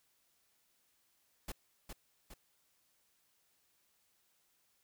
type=noise with echo; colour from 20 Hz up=pink; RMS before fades=-42 dBFS; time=1.48-1.52 s; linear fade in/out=5 ms; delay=410 ms; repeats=2; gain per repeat=-5 dB; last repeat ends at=2.34 s; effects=white hiss -75 dBFS RMS until 4.83 s